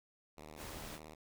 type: tone with vibrato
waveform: 5% pulse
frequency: 77 Hz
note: D#2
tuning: 17 cents flat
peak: -39 dBFS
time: 0.37-1.15 s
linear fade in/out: 10 ms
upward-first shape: sine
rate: 19 Hz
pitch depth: 130 cents each way
type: noise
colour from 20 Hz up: pink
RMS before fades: -48 dBFS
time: 0.56-1 s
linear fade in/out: 50 ms
effects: none